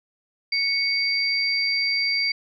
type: tone pair together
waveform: sine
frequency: 2217 / 4698 Hz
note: C#7 / D8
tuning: 0 / 0 cents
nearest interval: octave + minor second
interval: 1300 cents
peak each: -23 dBFS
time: 0.52-2.32 s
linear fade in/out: 5 ms
effects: none